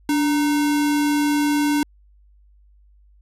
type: tone with sample-and-hold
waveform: sine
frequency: 292 Hz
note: D4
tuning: 10 cents flat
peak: -16 dBFS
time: 0.09-1.83 s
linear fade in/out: 2 ms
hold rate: 1225 Hz
effects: added 50 Hz sine -50 dBFS peak until 3.21 s + resampled to 32000 Hz